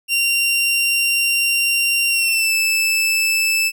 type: tone with pitch glide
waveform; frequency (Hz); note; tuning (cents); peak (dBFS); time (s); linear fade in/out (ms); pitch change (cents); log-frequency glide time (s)
sawtooth; 2764 to 2632; F7 to E7; -19 to -3; -12; 0.08-3.72; 50; -84; 2.09-2.54
effects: none